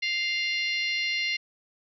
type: harmonic tone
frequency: 698.5 Hz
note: F5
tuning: in tune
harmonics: 3 / 4 / 5 / 6 / 7 / 8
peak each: -28 / -31 / -40 / -33 / -42 / -42 dBFS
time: 0.02-1.37 s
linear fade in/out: 10 ms
effects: none